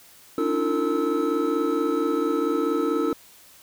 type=tone cluster; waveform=triangle; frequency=283 / 307.4 / 343.7 / 454.3 / 1301 Hz; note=C#4 / D#4 / F4 / A#4 / E6; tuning=+36 / -21 / -28 / -45 / -23 cents; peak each=-26 / -25 / -25 / -24 / -29 dBFS; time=0.38-3.13 s; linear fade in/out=2 ms; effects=white hiss -51 dBFS RMS until 3.62 s